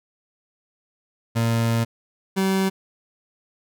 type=tone pair in turn; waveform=30% pulse; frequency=115.3 / 191.65 Hz; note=A#2 / G3; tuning=-19 / -39 cents; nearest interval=major sixth; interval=880 cents; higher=second; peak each=-16 dBFS; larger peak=neither; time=1.35-1.85 / 2.36-2.7 s; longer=first; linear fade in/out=20 ms; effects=none